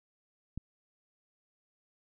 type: click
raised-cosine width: 5 ms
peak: -25 dBFS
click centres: 0.576 s
effects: none